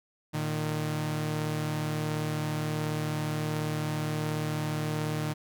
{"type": "tone pair together", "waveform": "sawtooth", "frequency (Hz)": [114.5, 153.13], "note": ["A#2", "D#3"], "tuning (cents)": [-31, -27], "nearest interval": "perfect fourth", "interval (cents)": 504, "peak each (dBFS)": [-31, -26], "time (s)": [0.33, 5.34], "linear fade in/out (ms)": 20, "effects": []}